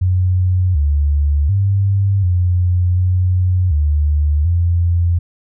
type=tone with pitch steps; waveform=sine; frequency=91.5 / 72.6 / 98.6 / 89.4 / 91.2 / 74.4 / 86.1 Hz; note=F#2 / D2 / G2 / F2 / F#2 / D2 / F2; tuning=-19 / -19 / +11 / +41 / -24 / +23 / -24 cents; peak=-11 dBFS; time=0.01-5.19 s; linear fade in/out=10 ms; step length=740 ms; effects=none